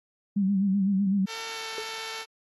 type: tone with vibrato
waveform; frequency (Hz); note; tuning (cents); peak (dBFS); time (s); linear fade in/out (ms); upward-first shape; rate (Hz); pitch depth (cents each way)
sine; 196; G3; 0; -21; 0.36-1.26; 10; sine; 7.9; 69
type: tone with pitch glide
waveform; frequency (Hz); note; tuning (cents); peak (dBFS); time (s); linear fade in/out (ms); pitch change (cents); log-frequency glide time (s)
5% pulse; 450.7 to 446; A4 to A4; +42 to +23; -23; 1.26-2.26; 50; -19; 1.46-1.66
type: tone with exponential decay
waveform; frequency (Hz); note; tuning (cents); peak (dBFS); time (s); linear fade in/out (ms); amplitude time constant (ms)
sine; 433.7; A4; -25; -27; 1.78-1.86; 2; 17
effects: AAC 32 kbps